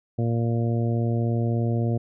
harmonic tone, 116.54 Hz, A#2, in tune, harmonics 1 / 2 / 3 / 4 / 5 / 6, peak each -22 / -28 / -32 / -34 / -36 / -38 dBFS, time 0.18-1.98 s, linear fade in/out 10 ms, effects none

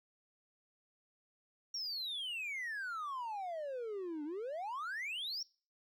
triangle exponential two-way sweep, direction down then up, 5680 to 287.8 to 5680 Hz, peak -36 dBFS, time 1.74-5.43 s, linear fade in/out 5 ms, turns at 4.24 s, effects noise-tail reverb RT60 0.4 s tail -25 dB re dry + tanh soft clip ceiling -32 dBFS

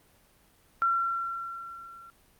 sine tone with level ramp, 1362 Hz, F6, 44 cents flat, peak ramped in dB -21 to -47 dBFS, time 0.82-2.1 s, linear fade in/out 0 ms, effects pink hiss -62 dBFS RMS until 2.39 s + Opus 32 kbps

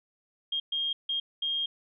sine tone bursts at uneven times, 3228 Hz, G#7, 50 cents flat, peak -27 dBFS, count 4, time 0.52-0.6 / 0.72-0.93 / 1.09-1.2 / 1.42-1.66 s, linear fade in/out 5 ms, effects none

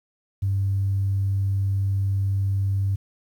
sine tone, 98 Hz, G2, in tune, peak -19 dBFS, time 0.42-2.96 s, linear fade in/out 10 ms, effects tanh soft clip ceiling -15 dBFS + 9-bit

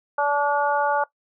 harmonic tone, 288.4 Hz, D4, 31 cents flat, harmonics 2 / 3 / 4 / 5, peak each -24 / -22 / -27 / -26 dBFS, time 0.18-1.04 s, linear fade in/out 5 ms, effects noise-tail reverb RT60 0.1 s tail -19 dB re dry

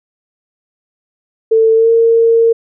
sine tone with pitch glide, 446.7 to 458.2 Hz, A4 to A#4, +26 to -30 cents, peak -6 dBFS, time 1.51-2.53 s, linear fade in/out 10 ms, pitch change +44 cents, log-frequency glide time 1.75-1.9 s, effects none

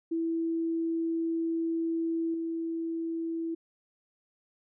sine tone with level steps, 329.6 Hz, E4, in tune, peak -27 / -30 dBFS, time 0.11-3.55 s, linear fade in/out 10 ms, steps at 2.34 s, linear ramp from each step 2 ms, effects none

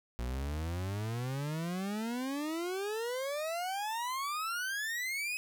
40% pulse exponential sweep, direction up, 58.3 to 2559 Hz, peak -33 dBFS, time 0.19-5.37 s, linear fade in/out 0 ms, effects none

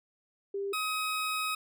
sine / 20% pulse tone pair in turn, 397.3 / 1265.7 Hz, G4 / D#6, +23 / +29 cents, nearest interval octave + minor sixth, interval 2006 cents, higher second, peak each -31 / -25 dBFS, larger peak second, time 0.54-0.73 / 0.73-1.55 s, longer second, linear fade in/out 5 ms, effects none

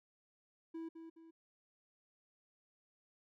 triangle tone with echo, 327.4 Hz, E4, 12 cents flat, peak -40 dBFS, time 0.74-0.89 s, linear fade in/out 10 ms, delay 210 ms, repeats 2, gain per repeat -7 dB, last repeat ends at 1.31 s, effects none

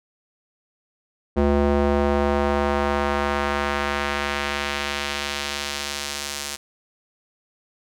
square tone with band-pass filter sweep, 71.5 Hz, D2, 46 cents flat, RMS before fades -23 dBFS, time 1.36-6.57 s, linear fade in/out 20 ms, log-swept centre 400 to 7000 Hz, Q 0.83, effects none

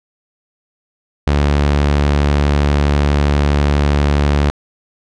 sawtooth tone, 72.3 Hz, D2, 27 cents flat, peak -7 dBFS, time 1.27-4.5 s, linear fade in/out 0 ms, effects low-pass 5000 Hz 12 dB/octave

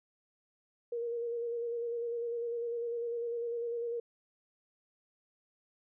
sine tone with vibrato, 470.1 Hz, A#4, 15 cents sharp, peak -33 dBFS, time 0.92-4 s, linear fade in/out 5 ms, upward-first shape square, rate 10 Hz, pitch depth 22 cents each way, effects none

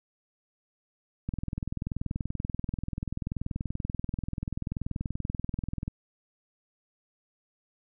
click train, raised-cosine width 5 ms, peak -19 dBFS, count 96, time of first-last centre 1.29-5.879 s, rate 20.7 Hz, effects none

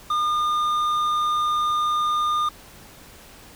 sine tone with hard clipping, 1213 Hz, D#6, 44 cents flat, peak -21 dBFS, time 0.1-2.49 s, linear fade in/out 5 ms, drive 6 dB, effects pink hiss -46 dBFS RMS until 3.55 s

